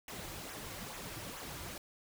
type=noise with flanger; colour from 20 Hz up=pink; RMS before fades=-45 dBFS; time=0.08-1.78 s; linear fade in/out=2 ms; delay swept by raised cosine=0.21 to 4.71 ms; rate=2.3 Hz; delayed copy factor=-0.65; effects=none